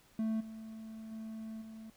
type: tone with level steps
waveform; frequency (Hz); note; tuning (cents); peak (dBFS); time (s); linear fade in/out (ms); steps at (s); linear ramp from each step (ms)
triangle; 220.9; A3; +7; -29 / -42 / -39 / -44; 0.19-1.9; 2; 0.4 / 1.11 / 1.61; 10
effects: pink hiss -65 dBFS RMS until 1.96 s